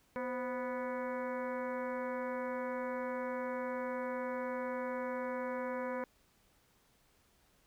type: harmonic tone with a mistuned harmonic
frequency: 246.9 Hz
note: B3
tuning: in tune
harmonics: 1 / 2 / 3 / 4 / 5 / 6 / 7 / 8 / 9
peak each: -42 / -38 / -52 / -43 / -51 / -49 / -51 / -55 / -53 dBFS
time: 0.16-6.04 s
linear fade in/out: 0 ms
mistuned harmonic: 2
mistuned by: +78 cents
effects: pink hiss -70 dBFS RMS until 7.66 s